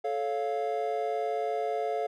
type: chord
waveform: triangle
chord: A augmented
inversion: none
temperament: equal with one note detuned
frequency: 435.7 / 554.4 / 698.5 Hz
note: A4 / C#5 / E#5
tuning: -17 / 0 / 0 cents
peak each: -30 / -33 / -29 dBFS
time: 0.04-2.07 s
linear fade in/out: 10 ms
effects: none